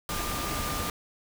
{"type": "tone in noise", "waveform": "sine", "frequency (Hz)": 1200, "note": "D6", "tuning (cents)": 37, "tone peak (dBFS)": -36, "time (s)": [0.09, 0.9], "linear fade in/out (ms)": 2, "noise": "pink", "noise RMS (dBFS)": -32, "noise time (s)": [0.09, 0.9], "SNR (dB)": -7, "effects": []}